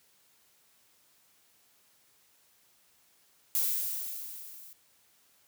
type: noise with level ramp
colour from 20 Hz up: violet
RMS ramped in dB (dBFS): -27 to -51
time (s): 3.55-4.73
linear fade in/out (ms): 0
effects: white hiss -66 dBFS RMS until 5.47 s + high-pass 60 Hz 12 dB/octave